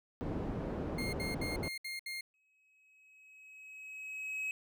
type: low-pass noise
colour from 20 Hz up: white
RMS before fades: -38 dBFS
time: 0.21-1.68 s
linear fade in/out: 0 ms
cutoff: 390 Hz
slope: 12 dB/octave
type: tone bursts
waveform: 30% pulse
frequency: 2126 Hz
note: C7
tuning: 27 cents sharp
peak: -36 dBFS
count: 6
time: 0.98-2.21 s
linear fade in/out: 5 ms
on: 150 ms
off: 66 ms
type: tone with exponential growth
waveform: triangle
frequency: 2555 Hz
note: D#7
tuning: 45 cents sharp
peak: -32 dBFS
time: 2.34-4.51 s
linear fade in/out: 1 ms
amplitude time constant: 470 ms
effects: none